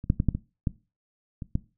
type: clicks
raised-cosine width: 5 ms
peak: -24 / -8 / -11 / -9 / -16 / -12 / -22 / -12 dBFS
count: 8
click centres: 0.041 / 0.101 / 0.201 / 0.287 / 0.35 / 0.672 / 1.422 / 1.554 s
effects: noise-tail reverb RT60 0.3 s tail -19 dB re dry